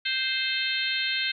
harmonic tone, 523 Hz, C5, 1 cent flat, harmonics 3 / 4 / 5 / 6 / 7 / 8, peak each -32 / -32 / -32 / -32 / -32 / -32 dBFS, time 0.05-1.32 s, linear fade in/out 10 ms, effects none

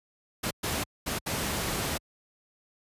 pink noise bursts at uneven times, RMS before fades -30 dBFS, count 4, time 0.43-0.51 / 0.63-0.84 / 1.06-1.19 / 1.26-1.98 s, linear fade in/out 10 ms, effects high-pass 60 Hz 12 dB/octave + resampled to 32000 Hz

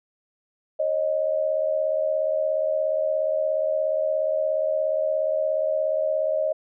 sine tone pair together, 545.3 / 622.3 Hz, C#5 / D#5, -29 / 0 cents, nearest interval major second, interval 229 cents, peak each -26 / -22 dBFS, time 0.79-6.53 s, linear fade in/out 10 ms, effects none

